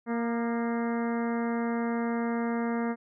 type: harmonic tone with a mistuned harmonic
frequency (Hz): 233.1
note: A#3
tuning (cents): 0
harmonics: 1 / 2 / 3 / 4 / 5 / 6 / 7 / 8 / 9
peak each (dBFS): -28 / -34 / -38 / -40 / -42 / -44 / -45 / -46 / -47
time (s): 0.06-2.96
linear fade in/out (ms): 50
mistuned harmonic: 5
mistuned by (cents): +39
effects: none